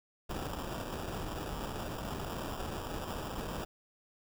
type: noise with sample-and-hold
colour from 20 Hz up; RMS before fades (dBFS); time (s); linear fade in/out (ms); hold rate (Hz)
pink; -39; 0.29-3.65; 10; 2100
effects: none